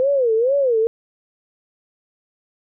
sine tone with vibrato, 500 Hz, B4, 21 cents sharp, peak -14 dBFS, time 0-0.87 s, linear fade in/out 0 ms, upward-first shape sine, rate 2.2 Hz, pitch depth 220 cents each way, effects none

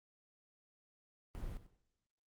brown noise with echo, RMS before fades -43 dBFS, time 1.35-1.57 s, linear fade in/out 0 ms, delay 94 ms, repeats 2, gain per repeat -15 dB, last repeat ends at 1.758 s, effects noise-tail reverb RT60 0.8 s tail -17 dB re dry + Opus 32 kbps

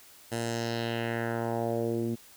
10% pulse tone with low-pass filter sweep, 116.2 Hz, A#2, 5 cents flat, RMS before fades -31 dBFS, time 0.31-2.16 s, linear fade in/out 20 ms, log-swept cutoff 11000 to 260 Hz, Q 2.1, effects white hiss -54 dBFS RMS until 2.36 s

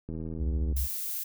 click train, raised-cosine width 3 ms, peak -25 dBFS, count 52, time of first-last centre 0.09-0.725 s, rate 80.3 Hz
sine tone, 66.3 Hz, C2, 23 cents sharp, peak -26 dBFS, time 0.38-0.88 s, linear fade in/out 50 ms
violet noise, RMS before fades -34 dBFS, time 0.76-1.24 s, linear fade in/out 10 ms
effects none

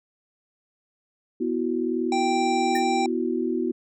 sine chord, B suspended fourth, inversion none, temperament equal, 246.9 / 329.6 / 370 Hz, B3 / E4 / F#4, 0 / 0 / 0 cents, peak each -27 dBFS, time 1.4-3.72 s, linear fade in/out 10 ms
harmonic tone, 784 Hz, G5, in tune, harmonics 1 / 3 / 5 / 7 / 9 / 10, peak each -23 / -33 / -37 / -40 / -42 / -43 dBFS, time 2.12-3.06 s, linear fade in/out 2 ms
square tone with exponential decay, 1818 Hz, A#6, 44 cents flat, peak -26 dBFS, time 2.75-2.85 s, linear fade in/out 5 ms, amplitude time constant 21 ms
effects none

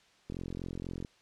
click train, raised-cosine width 3 ms, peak -26 dBFS, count 34, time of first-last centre 0.3-1.048 s, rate 44.1 Hz, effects white hiss -64 dBFS RMS until 1.21 s + low-pass 5000 Hz 12 dB/octave

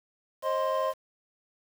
triangle tone cluster, 532 / 625 / 1046 Hz, C5 / D#5 / C6, +29 / +8 / -1 cents, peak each -28 dBFS, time 0.42-0.94 s, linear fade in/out 50 ms, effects 8-bit

